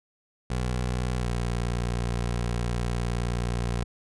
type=tone with pitch glide; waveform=20% pulse; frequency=61.74 to 59.36 Hz; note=B1 to A#1; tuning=0 to +32 cents; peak=-21 dBFS; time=0.5-3.84 s; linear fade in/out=5 ms; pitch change=-68 cents; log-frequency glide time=1.18-1.26 s; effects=resampled to 24000 Hz